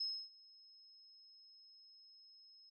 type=tone with ADSR envelope; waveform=sine; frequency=5170 Hz; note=E8; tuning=34 cents flat; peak=-36 dBFS; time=0-2.7 s; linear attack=9 ms; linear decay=280 ms; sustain=-24 dB; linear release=10 ms; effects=none